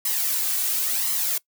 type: noise with flanger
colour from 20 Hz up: blue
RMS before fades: -24 dBFS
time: 0.05-1.38 s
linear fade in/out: 5 ms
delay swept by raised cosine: 0.97 to 2.67 ms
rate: 0.95 Hz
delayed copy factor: +0.7
effects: noise-tail reverb RT60 0.1 s tail -21 dB re dry